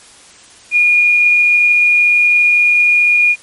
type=tone with quantisation; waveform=sine; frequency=2434 Hz; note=D#7; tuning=39 cents flat; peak=-7 dBFS; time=0.71-3.36 s; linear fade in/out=50 ms; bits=6; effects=white hiss -41 dBFS RMS until 3.42 s + MP3 48 kbps